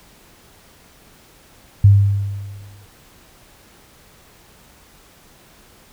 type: tone with exponential decay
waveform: sine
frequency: 100 Hz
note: G2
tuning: 35 cents sharp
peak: -4 dBFS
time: 1.84-2.86 s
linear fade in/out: 5 ms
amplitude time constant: 220 ms
effects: pink hiss -49 dBFS RMS until 5.92 s